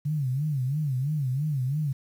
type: tone with vibrato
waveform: sine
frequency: 139.9 Hz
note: C#3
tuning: 16 cents sharp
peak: -24 dBFS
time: 0.05-1.93 s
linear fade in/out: 10 ms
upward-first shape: sine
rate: 3 Hz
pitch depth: 180 cents each way
effects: 9-bit